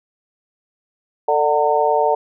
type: harmonic tone with a mistuned harmonic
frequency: 148.6 Hz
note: D3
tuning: 21 cents sharp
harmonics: 3 / 4 / 5 / 6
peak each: -19 / -19 / -19 / -19 dBFS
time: 1.28-2.15 s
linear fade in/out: 5 ms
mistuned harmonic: 6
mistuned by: +37 cents
effects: none